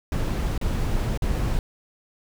brown noise with dropouts, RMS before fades -24 dBFS, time 0.12-1.59 s, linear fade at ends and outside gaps 1 ms, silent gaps 0.578-0.613 / 1.175-1.221 s, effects none

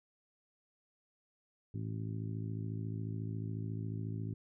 harmonic tone, 54.1 Hz, A1, 29 cents flat, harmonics 2 / 3 / 4 / 5 / 6 / 7, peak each -38 / -43 / -49 / -47 / -54 / -53 dBFS, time 1.74-4.34 s, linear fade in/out 5 ms, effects none

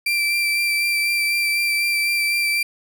35% pulse tone with vibrato, 2349 Hz, D7, in tune, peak -16 dBFS, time 0.06-2.63 s, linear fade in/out 5 ms, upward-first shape sine, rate 4 Hz, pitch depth 16 cents each way, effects none

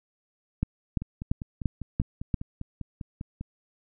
two click trains, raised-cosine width 5 ms, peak -22 / -12 dBFS, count 13 / 6, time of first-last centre 1.02-3.41 / 0.63-2.342 s, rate 5.02 / 2.92 Hz, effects none

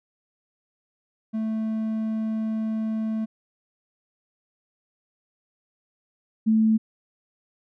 triangle / sine tone pair in turn, 220 / 220 Hz, A3 / A3, 0 / 0 cents, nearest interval unison, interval 0 cents, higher neither, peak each -22 / -16 dBFS, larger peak second, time 1.33-3.26 / 6.46-6.78 s, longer first, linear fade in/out 20 ms, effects none

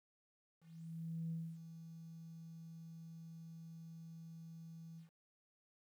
sine tone with ADSR envelope, 164.1 Hz, E3, 8 cents flat, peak -38 dBFS, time 0.6-5.1 s, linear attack 710 ms, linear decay 260 ms, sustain -12 dB, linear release 120 ms, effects tanh soft clip ceiling -34 dBFS + 12-bit

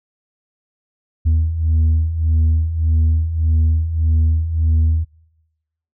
sine beating tone pair, 78.6 / 80.3 Hz, D#2 / E2, +18 / -45 cents, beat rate 1.7 Hz, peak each -17 / -12 dBFS, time 1.25-5.05 s, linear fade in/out 20 ms, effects noise-tail reverb RT60 1.0 s tail -25 dB re dry + tanh soft clip ceiling -10 dBFS

